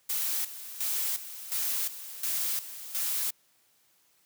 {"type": "noise with tremolo", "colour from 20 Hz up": "blue", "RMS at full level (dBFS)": -30, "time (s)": [0.09, 3.31], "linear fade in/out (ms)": 10, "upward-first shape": "square", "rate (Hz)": 1.4, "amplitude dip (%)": 75, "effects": ["white hiss -67 dBFS RMS until 4.25 s", "high-pass 80 Hz 12 dB/octave"]}